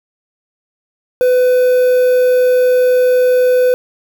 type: tone with quantisation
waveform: triangle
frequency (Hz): 502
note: B4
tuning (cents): +28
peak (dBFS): -6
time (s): 1.21-3.74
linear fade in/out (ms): 0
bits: 5
effects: none